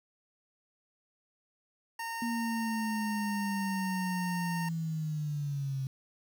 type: tone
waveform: 25% pulse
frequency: 918 Hz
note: A#5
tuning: 27 cents flat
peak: -32 dBFS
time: 1.99-4.69 s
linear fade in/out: 5 ms
type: linear sweep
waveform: sine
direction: down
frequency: 236 to 132.2 Hz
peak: -31 dBFS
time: 2.22-5.87 s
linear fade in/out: 2 ms
effects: 9-bit